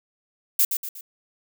violet noise with echo, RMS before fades -18 dBFS, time 0.59-0.65 s, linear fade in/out 5 ms, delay 120 ms, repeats 3, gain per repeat -7 dB, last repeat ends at 1.01 s, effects none

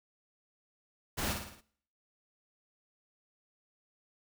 pink noise with echo, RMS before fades -34 dBFS, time 1.17-1.34 s, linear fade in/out 20 ms, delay 55 ms, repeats 5, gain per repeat -5 dB, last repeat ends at 1.615 s, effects noise-tail reverb RT60 0.6 s tail -20 dB re dry

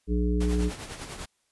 harmonic tone, 60 Hz, B1, 49 cents flat, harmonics 1 / 3 / 5 / 7, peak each -24 / -29 / -31 / -32 dBFS, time 0.07-0.72 s, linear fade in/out 50 ms
pink noise with tremolo, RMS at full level -37 dBFS, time 0.4-1.26 s, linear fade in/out 10 ms, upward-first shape sine, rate 10 Hz, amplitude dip 55%
effects white hiss -72 dBFS RMS until 1.51 s + resampled to 24000 Hz

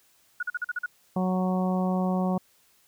sine tone bursts, 1456 Hz, F#6, 28 cents flat, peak -26 dBFS, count 7, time 0.4-0.861 s, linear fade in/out 5 ms, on 29 ms, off 43 ms
harmonic tone, 184.7 Hz, F#3, 3 cents flat, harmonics 1 / 2 / 3 / 4 / 5 / 6, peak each -24 / -35 / -33 / -33 / -38 / -39 dBFS, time 1.16-2.38 s, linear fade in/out 5 ms
effects white hiss -63 dBFS RMS until 2.87 s

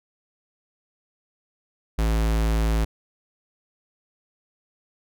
square tone, 55 Hz, A1, in tune, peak -20 dBFS, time 1.98-2.85 s, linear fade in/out 10 ms, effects none

